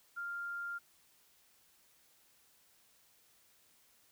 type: tone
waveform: sine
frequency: 1396.9 Hz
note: F6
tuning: in tune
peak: -38 dBFS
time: 0.16-0.79 s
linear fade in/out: 20 ms
effects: white hiss -68 dBFS RMS until 4.11 s